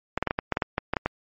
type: clicks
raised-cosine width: 0.5 ms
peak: -9 dBFS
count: 12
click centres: 0.176 / 0.226 / 0.273 / 0.309 / 0.389 / 0.523 / 0.571 / 0.622 / 0.781 / 0.936 / 0.968 / 1.06 s
effects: MP3 32 kbps